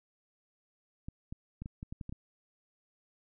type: clicks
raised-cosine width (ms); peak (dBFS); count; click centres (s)
5; -28; 9; 1.085 / 1.325 / 1.62 / 1.659 / 1.829 / 1.925 / 2.012 / 2.094 / 2.125
effects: none